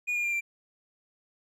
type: tone with pitch steps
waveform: triangle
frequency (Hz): 2449 / 2419 / 2390 / 2361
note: D#7 / D#7 / D7 / D7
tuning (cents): -28 / -49 / +30 / +9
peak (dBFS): -25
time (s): 0.07-0.41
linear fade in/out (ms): 20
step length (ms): 85
effects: none